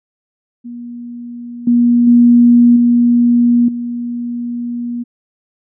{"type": "tone with level steps", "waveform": "sine", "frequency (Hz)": 239.5, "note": "A#3", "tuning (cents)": 47, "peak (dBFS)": [-25, -7, -4, -7, -18], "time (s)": [0.64, 5.04], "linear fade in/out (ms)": 20, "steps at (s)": [1.67, 2.07, 2.76, 3.68], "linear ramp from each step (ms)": 5, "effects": []}